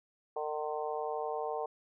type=harmonic tone with a mistuned harmonic; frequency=151.9 Hz; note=D#3; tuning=41 cents flat; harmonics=3 / 4 / 5 / 6 / 7; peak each=-37 / -40 / -38 / -43 / -44 dBFS; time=0.36-1.66 s; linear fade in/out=5 ms; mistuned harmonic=7; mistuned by=-17 cents; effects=none